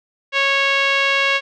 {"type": "tone with low-pass filter", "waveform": "5% pulse", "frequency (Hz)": 551, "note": "C#5", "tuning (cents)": -11, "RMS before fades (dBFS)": -17, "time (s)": [0.32, 1.41], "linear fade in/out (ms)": 50, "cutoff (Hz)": 2600, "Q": 1.8, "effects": []}